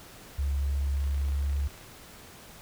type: tone with pitch glide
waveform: sine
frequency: 69.8 to 70.41 Hz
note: C#2 to C#2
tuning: +13 to +28 cents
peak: -25 dBFS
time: 0.38-1.68 s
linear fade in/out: 10 ms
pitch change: +15 cents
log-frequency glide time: 1.28-1.42 s
type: click train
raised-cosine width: 0.3 ms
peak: -34 dBFS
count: 25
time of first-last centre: 0.97-1.812 s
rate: 28.5 Hz
effects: pink hiss -49 dBFS RMS until 2.61 s